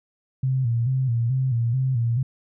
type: tone with vibrato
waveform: sine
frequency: 123.8 Hz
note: B2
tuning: 5 cents sharp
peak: -19 dBFS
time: 0.43-2.23 s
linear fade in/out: 5 ms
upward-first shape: square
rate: 2.3 Hz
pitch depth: 100 cents each way
effects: none